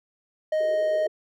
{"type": "tone", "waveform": "triangle", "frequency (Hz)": 622.3, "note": "D#5", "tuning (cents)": 0, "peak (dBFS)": -19, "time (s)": [0.52, 1.07], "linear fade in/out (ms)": 5}
{"type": "band-pass noise", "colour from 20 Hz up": "pink", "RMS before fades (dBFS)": -37, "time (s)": [0.6, 1.08], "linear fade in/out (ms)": 5, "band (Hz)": [370, 480], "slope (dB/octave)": 96}
{"effects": []}